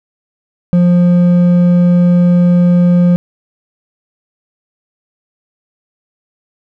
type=tone with hard clipping; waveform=sine; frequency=176.1 Hz; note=F3; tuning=15 cents sharp; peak=-7 dBFS; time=0.73-3.16 s; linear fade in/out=0 ms; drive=5 dB; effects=none